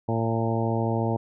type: harmonic tone with a mistuned harmonic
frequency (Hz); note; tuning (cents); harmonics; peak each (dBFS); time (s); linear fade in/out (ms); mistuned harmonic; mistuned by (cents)
113.8; A#2; -41; 1 / 2 / 3 / 4 / 5 / 6 / 7 / 8; -26 / -29 / -31 / -32 / -33 / -34 / -34 / -35; 0.08-1.17; 10; 7; +32
effects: none